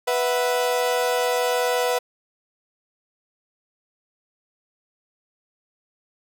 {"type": "chord", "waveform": "35% pulse", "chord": "B suspended fourth", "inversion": "none", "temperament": "equal", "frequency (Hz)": [493.9, 659.3, 740], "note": ["B4", "E5", "F#5"], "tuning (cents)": [0, 0, 0], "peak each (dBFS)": [-20, -26, -25], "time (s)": [0.07, 1.99], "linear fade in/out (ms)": 10, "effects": []}